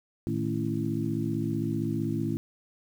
harmonic tone with a mistuned harmonic, 55.5 Hz, A1, 16 cents sharp, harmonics 2 / 3 / 4 / 5 / 6, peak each -33 / -33 / -33 / -33 / -33 dBFS, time 0.27-2.37 s, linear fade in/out 0 ms, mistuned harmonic 3, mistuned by -110 cents, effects 9-bit

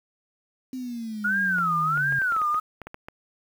sine exponential sweep, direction down, 261.6 to 134.8 Hz, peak -30 dBFS, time 0.73-2.19 s, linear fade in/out 2 ms
sine tone with vibrato, 1396.9 Hz, F6, in tune, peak -21 dBFS, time 1.24-2.6 s, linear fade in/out 10 ms, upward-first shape sine, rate 1.4 Hz, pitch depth 260 cents each way
clicks, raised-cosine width 0.5 ms, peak -23 dBFS, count 12, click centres 1.585 / 1.975 / 2.124 / 2.218 / 2.322 / 2.365 / 2.417 / 2.545 / 2.817 / 2.87 / 2.944 / 3.085 s
effects 8-bit

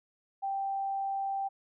sine tone, 784 Hz, G5, in tune, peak -30 dBFS, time 0.42-1.49 s, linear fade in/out 20 ms, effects none

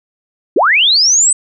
sine linear sweep, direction up, 264 to 8260 Hz, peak -7 dBFS, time 0.56-1.33 s, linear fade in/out 5 ms, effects none

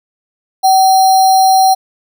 sine tone with sample-and-hold, 760 Hz, F#5, 46 cents sharp, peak -5 dBFS, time 0.63-1.75 s, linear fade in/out 20 ms, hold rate 4900 Hz, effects none

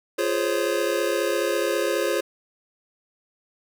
square chord, Db major seventh, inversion first, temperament just, 346.5 / 415.8 / 519.7 / 554.4 Hz, F4 / Ab4 / C5 / Db5, -14 / +2 / -12 / 0 cents, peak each -28 dBFS, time 0.18-2.21 s, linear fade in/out 10 ms, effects none

